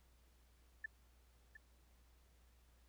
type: tone with echo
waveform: sine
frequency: 1755 Hz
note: A6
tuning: 5 cents flat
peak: -40 dBFS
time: 0.84-0.86 s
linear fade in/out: 5 ms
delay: 710 ms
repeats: 1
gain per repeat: -12 dB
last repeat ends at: 1.57 s
effects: added 60 Hz sine -67 dBFS peak until 2.88 s + pink hiss -75 dBFS RMS until 2.88 s